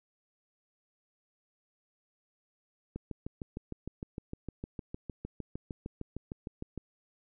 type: click train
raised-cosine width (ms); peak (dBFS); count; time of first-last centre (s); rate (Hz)
3; -25; 26; 2.96-6.777; 6.55
effects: none